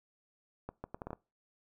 accelerating click train, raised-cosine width 1 ms, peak -26 dBFS, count 7, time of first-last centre 0.69-1.131 s, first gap 150 ms, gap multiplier 0.7, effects noise-tail reverb RT60 0.3 s tail -23 dB re dry

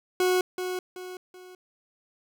40% pulse tone with echo, 366.3 Hz, F#4, 17 cents flat, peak -20 dBFS, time 0.2-0.41 s, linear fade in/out 2 ms, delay 380 ms, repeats 3, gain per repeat -8 dB, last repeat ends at 1.55 s, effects none

